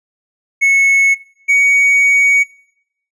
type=tone pair in turn; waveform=triangle; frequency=2199 / 2245 Hz; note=C#7 / C#7; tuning=-14 / +21 cents; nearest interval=unison; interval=35 cents; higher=second; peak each=-6 dBFS; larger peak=neither; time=0.61-1.15 / 1.48-2.44 s; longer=second; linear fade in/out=20 ms; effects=noise-tail reverb RT60 0.7 s tail -21 dB re dry + resampled to 24000 Hz